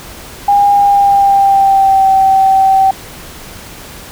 sine tone with pitch glide, 810 to 771.6 Hz, G#5 to G5, -43 to -28 cents, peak -5 dBFS, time 0.48-2.91 s, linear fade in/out 5 ms, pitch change -85 cents, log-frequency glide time 0.72-2.09 s, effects pink hiss -31 dBFS RMS until 4.11 s

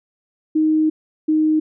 sine tone pair in turn, 311.8 / 310.7 Hz, D#4 / D#4, +4 / -2 cents, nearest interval unison, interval 6 cents, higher first, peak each -13 dBFS, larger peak neither, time 0.55-0.9 / 1.28-1.6 s, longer first, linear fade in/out 10 ms, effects none

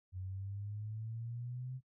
sine exponential sweep, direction up, 91.4 to 130.81 Hz, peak -40 dBFS, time 0.12-1.81 s, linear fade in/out 50 ms, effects noise-tail reverb RT60 0.1 s tail -19 dB re dry

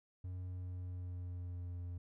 triangle tone with pitch glide, 91.1 to 88.1 Hz, F#2 to F2, -26 to +16 cents, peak -39 dBFS, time 0.24-1.98 s, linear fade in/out 5 ms, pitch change -58 cents, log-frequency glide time 0.42-1.78 s, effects none

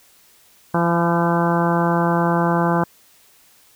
harmonic tone with a mistuned harmonic, 170.5 Hz, F3, 41 cents flat, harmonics 1 / 2 / 3 / 4 / 5 / 6 / 7 / 8 / 9, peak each -19 / -23 / -25 / -25 / -24 / -25 / -28 / -31 / -29 dBFS, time 0.74-2.84 s, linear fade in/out 5 ms, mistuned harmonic 6, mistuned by -18 cents, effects white hiss -53 dBFS RMS until 3.75 s

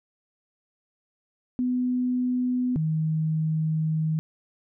sine tone pair in turn, 250 / 157.49 Hz, B3 / D#3, +21 / +21 cents, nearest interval minor sixth, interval 800 cents, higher first, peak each -22 dBFS, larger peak neither, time 1.59-2.76 / 2.76-4.19 s, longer second, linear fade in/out 0 ms, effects none

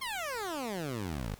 15% pulse exponential sweep, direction down, 1100 to 46.25 Hz, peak -28 dBFS, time 0.01-1.35 s, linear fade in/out 10 ms, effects pink hiss -56 dBFS RMS until 1.39 s

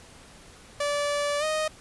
sawtooth tone with pitch glide, 580 to 621.6 Hz, D5 to D#5, -22 to -2 cents, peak -21 dBFS, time 0.8-1.68 s, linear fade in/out 5 ms, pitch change +120 cents, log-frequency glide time 1.39-1.44 s, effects pink hiss -50 dBFS RMS until 1.8 s + resampled to 24000 Hz

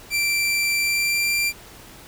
sawtooth tone with pitch glide, 2349 to 2368 Hz, D7 to D7, 0 to +14 cents, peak -16 dBFS, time 0.1-1.53 s, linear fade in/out 50 ms, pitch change +14 cents, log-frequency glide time 0.77-1.33 s, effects pink hiss -44 dBFS RMS until 2.07 s

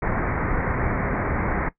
pink low-pass noise, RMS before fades -24 dBFS, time 0.02-1.69 s, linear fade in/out 5 ms, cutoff 2200 Hz, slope 96 dB/octave, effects noise-tail reverb RT60 0.1 s tail -17 dB re dry

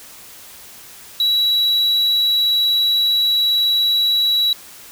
triangle tone, 3907 Hz, B7, 19 cents flat, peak -12 dBFS, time 1.2-4.53 s, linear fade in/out 2 ms, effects white hiss -40 dBFS RMS until 4.91 s

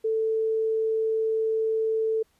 sine tone, 442.7 Hz, A4, 11 cents sharp, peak -22 dBFS, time 0.04-2.23 s, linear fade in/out 10 ms, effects pink hiss -67 dBFS RMS until 2.39 s + resampled to 32000 Hz

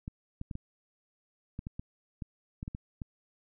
clicks, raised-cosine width 5 ms, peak -25 dBFS, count 12, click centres 0.079 / 0.414 / 0.512 / 0.554 / 1.591 / 1.669 / 1.795 / 2.222 / 2.629 / 2.679 / 2.749 / 3.018 s, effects none

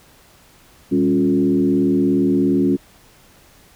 sine tone with frequency modulation, 275.4 Hz, C#4, 11 cents flat, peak -13 dBFS, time 0.91-2.77 s, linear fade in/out 20 ms, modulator 77.1 Hz, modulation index 1.1, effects pink hiss -50 dBFS RMS until 3.75 s

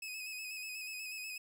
sawtooth tone with vibrato, 2546 Hz, D#7, 39 cents sharp, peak -38 dBFS, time 0.02-1.38 s, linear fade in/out 5 ms, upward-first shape square, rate 8.2 Hz, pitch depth 33 cents each way, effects none

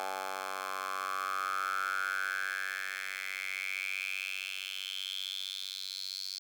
10% pulse tone with high-pass filter sweep, 95.3 Hz, G2, 48 cents flat, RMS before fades -37 dBFS, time 0-6.39 s, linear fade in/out 0 ms, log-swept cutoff 840 to 4500 Hz, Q 7.5, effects none

